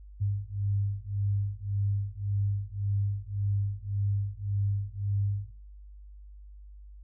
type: beating tone pair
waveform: sine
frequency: 99.6 / 101.4 Hz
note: G2 / G#2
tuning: +28 / -41 cents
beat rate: 1.8 Hz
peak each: -30 dBFS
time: 0.2-5.51 s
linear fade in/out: 20 ms
effects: noise-tail reverb RT60 0.4 s tail -24 dB re dry + added 50 Hz sine -45 dBFS peak until 7.03 s